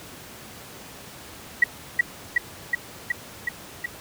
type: tone with echo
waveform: sine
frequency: 1932 Hz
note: B6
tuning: 39 cents flat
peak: -11 dBFS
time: 1.62-1.64 s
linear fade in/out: 5 ms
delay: 370 ms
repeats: 6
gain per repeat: -2 dB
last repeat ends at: 3.86 s
effects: pink hiss -42 dBFS RMS until 4 s + high-pass 80 Hz 12 dB/octave